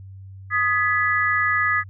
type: chord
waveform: sine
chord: G# minor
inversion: second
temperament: equal with one note detuned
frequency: 1244.5 / 1691.2 / 1975.5 Hz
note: D#6 / G#6 / B6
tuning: 0 / +31 / 0 cents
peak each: -22 dBFS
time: 0.5-1.84 s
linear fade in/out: 50 ms
effects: added 96 Hz sine -37 dBFS peak until 1.89 s